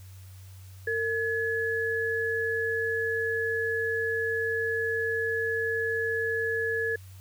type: tone pair together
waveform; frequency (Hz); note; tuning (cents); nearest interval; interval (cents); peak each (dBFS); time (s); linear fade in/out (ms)
sine; 455.2 / 1699.8; A#4 / G#6; -41 / +40; octave + major seventh; 2281; -29 / -28; 0.87-6.96; 5
effects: added 94 Hz sine -44 dBFS peak until 7.2 s + white hiss -57 dBFS RMS until 7.2 s